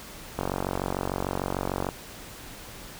click train, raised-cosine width 1 ms, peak -13 dBFS, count 71, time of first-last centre 0.39-1.889 s, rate 46.7 Hz, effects pink hiss -43 dBFS RMS until 2.99 s

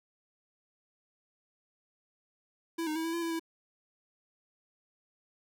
square tone with pitch steps, 331.7 / 308.1 / 323.8 / 329.9 / 339 / 332.3 / 328.3 Hz, E4 / D#4 / E4 / E4 / E4 / E4 / E4, +11 / -17 / -31 / +1 / +49 / +14 / -7 cents, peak -32 dBFS, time 2.78-3.396 s, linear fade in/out 10 ms, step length 88 ms, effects none

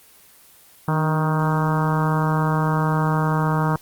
harmonic tone with a mistuned harmonic, 156.5 Hz, D#3, 10 cents sharp, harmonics 1 / 2 / 3 / 4 / 5 / 6 / 7 / 8 / 9 / 10, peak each -19 / -29 / -30 / -32 / -31 / -27 / -29 / -30 / -34 / -35 dBFS, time 0.88-3.76 s, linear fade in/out 2 ms, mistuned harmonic 2, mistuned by -54 cents, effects white hiss -50 dBFS RMS until 3.81 s + Opus 24 kbps

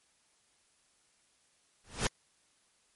pink noise with exponential growth, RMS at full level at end -25 dBFS, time 1.84-2.07 s, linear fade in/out 2 ms, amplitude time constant 48 ms, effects white hiss -70 dBFS RMS until 2.95 s + MP3 48 kbps

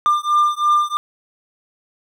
triangle beating tone pair, 1195 / 1198 Hz, D6 / D6, +30 / +34 cents, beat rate 3 Hz, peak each -15 dBFS, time 0.06-0.97 s, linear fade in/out 0 ms, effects none

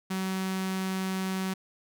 sawtooth tone with notch filter, 189 Hz, F#3, 37 cents sharp, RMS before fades -31 dBFS, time 0.1-1.54 s, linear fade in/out 10 ms, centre 510 Hz, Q 1.3, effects none

